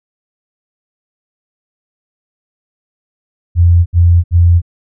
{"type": "tone bursts", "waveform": "sine", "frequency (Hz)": 86.3, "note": "F2", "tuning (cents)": -20, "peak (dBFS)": -4, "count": 3, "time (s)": [3.55, 4.618], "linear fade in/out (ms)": 50, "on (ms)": 310, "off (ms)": 69, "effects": []}